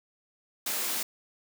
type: high-pass noise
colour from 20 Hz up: white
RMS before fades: -31 dBFS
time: 0.66-1.03 s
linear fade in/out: 5 ms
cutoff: 180 Hz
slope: 96 dB/octave
effects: none